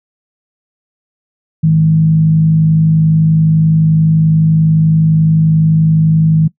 sine tone with frequency modulation, 159 Hz, D#3, 38 cents sharp, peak -6 dBFS, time 1.63-6.48 s, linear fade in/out 10 ms, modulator 51.6 Hz, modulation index 0.31, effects noise-tail reverb RT60 0.1 s tail -20 dB re dry

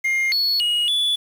triangle tone with pitch steps, 2120 / 4387 / 2889 / 3443 Hz, C7 / C#8 / F#7 / A7, +22 / -19 / -42 / -38 cents, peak -16 dBFS, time 0.04-1.16 s, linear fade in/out 10 ms, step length 280 ms, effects 7-bit

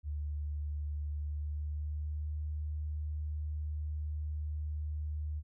sine tone with pitch glide, 74 to 75.69 Hz, D2 to D#2, +14 to -47 cents, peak -34 dBFS, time 0.03-5.43 s, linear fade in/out 50 ms, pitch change +39 cents, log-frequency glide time 1.18-2.33 s, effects none

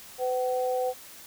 sine tone pair together, 506 / 758.1 Hz, B4 / F#5, +42 / +42 cents, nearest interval perfect fifth, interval 700 cents, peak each -26 / -30 dBFS, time 0.18-0.94 s, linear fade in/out 50 ms, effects white hiss -47 dBFS RMS until 1.26 s

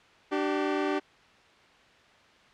sawtooth tone pair together, 296.3 / 385.2 Hz, D4 / G4, +15 / -30 cents, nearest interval perfect fourth, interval 455 cents, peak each -25 dBFS, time 0.31-1 s, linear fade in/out 20 ms, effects white hiss -57 dBFS RMS until 2.53 s + low-pass 3000 Hz 12 dB/octave

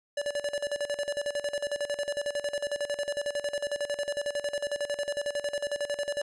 square tone with tremolo, 578 Hz, D5, 28 cents flat, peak -28 dBFS, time 0.17-6.22 s, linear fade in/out 5 ms, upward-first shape square, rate 11 Hz, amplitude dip 80%, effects resampled to 24000 Hz

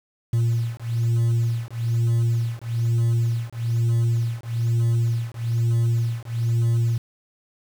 sine beating tone pair, 115.9 / 117 Hz, A#2 / A#2, -10 / +7 cents, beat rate 1.1 Hz, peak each -20 dBFS, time 0.33-6.98 s, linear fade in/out 5 ms, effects tanh soft clip ceiling -16 dBFS + 7-bit

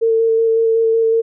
sine tone with vibrato, 452 Hz, A4, 47 cents sharp, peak -11 dBFS, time 0.01-1.22 s, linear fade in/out 20 ms, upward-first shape square, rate 5.4 Hz, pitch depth 11 cents each way, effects none

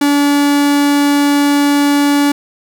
45% pulse tone, 287.1 Hz, D4, 39 cents flat, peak -9 dBFS, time 0.01-2.32 s, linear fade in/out 5 ms, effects none

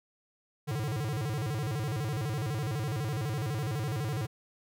square tone with vibrato, 127.3 Hz, C3, 47 cents flat, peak -31 dBFS, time 0.67-4.27 s, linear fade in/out 20 ms, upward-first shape square, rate 12 Hz, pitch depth 280 cents each way, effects none

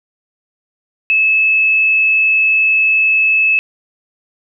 sine tone with frequency modulation, 2600 Hz, E7, 24 cents flat, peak -9 dBFS, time 1.1-3.59 s, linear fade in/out 0 ms, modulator 48.7 Hz, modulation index 0.38, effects none

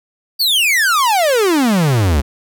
45% pulse exponential sweep, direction down, 4699 to 65.41 Hz, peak -11 dBFS, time 0.39-2.22 s, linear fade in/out 20 ms, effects none

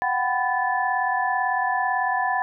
sine tone cluster, 735 / 773 / 996 / 1742 Hz, F#5 / G5 / B5 / A6, -12 / -24 / +14 / -18 cents, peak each -26 dBFS, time 0.02-2.42 s, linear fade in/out 0 ms, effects none

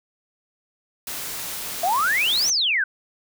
white noise, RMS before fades -31 dBFS, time 1.07-2.5 s, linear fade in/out 2 ms
sine exponential two-way sweep, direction up then down, 659.3 to 6350 to 1474 Hz, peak -18 dBFS, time 1.83-2.84 s, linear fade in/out 5 ms, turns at 2.5 s
effects none

